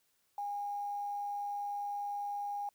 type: tone with quantisation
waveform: sine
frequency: 815 Hz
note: G#5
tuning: 33 cents flat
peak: -35 dBFS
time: 0.38-2.69 s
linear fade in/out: 2 ms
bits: 10
effects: white hiss -75 dBFS RMS until 2.74 s